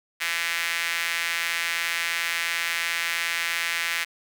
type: tone with high-pass filter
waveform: sawtooth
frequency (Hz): 168.6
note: E3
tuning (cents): +39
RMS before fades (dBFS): -27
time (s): 0.2-4.05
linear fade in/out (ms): 20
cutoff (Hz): 2000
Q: 2.5
effects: none